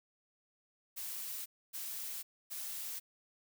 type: noise bursts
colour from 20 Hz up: blue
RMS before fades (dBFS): -42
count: 3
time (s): 0.96-3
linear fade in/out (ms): 20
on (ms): 500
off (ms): 270
effects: none